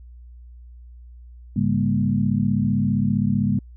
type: tone cluster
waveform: sine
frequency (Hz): 105.6 / 142.3 / 201.9 / 237.4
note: G#2 / C#3 / G#3 / A#3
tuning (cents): +29 / +46 / -49 / +32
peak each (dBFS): -25 / -24 / -21 / -24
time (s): 1.56-3.59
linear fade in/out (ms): 5
effects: added 60 Hz sine -40 dBFS peak until 3.76 s